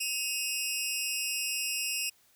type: tone pair together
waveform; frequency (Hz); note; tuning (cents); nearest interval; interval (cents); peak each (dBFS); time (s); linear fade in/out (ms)
15% pulse; 2543 / 2787; D#7 / F7; +37 / -4; major second; 159; -26; 0-2.1; 10
effects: white hiss -65 dBFS RMS until 2.35 s